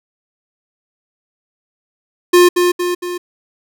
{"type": "tone with echo", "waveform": "square", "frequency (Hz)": 354.7, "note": "F4", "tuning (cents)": 27, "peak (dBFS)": -6, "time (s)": [2.33, 2.49], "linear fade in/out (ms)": 10, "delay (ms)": 230, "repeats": 3, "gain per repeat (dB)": -5, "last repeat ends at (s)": 3.18, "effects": []}